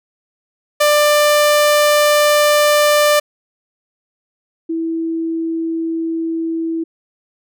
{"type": "tone pair in turn", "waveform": ["sawtooth", "sine"], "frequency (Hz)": [593, 327.7], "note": ["D5", "E4"], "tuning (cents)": [17, -10], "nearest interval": "minor seventh", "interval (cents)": 1027, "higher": "first", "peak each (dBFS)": [-6, -17], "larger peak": "first", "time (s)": [[0.8, 3.2], [4.69, 6.84]], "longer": "first", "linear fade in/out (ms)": 10, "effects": []}